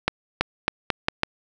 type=accelerating click train; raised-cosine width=0.3 ms; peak=-3 dBFS; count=6; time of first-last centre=0.08-1.234 s; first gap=330 ms; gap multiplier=0.82; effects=none